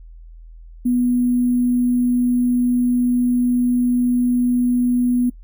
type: tone with sample-and-hold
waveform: sine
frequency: 246.1 Hz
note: B3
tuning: 6 cents flat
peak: -14 dBFS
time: 0.85-5.3 s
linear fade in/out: 10 ms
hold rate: 11025 Hz
effects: noise-tail reverb RT60 0.1 s tail -22 dB re dry + added 41 Hz sine -37 dBFS peak until 5.43 s